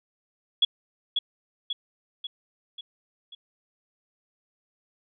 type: tone with echo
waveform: sine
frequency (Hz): 3364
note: G#7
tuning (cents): +22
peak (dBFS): -16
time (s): 0.62-0.65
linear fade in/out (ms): 5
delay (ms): 540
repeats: 5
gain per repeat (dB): -5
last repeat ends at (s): 3.35
effects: none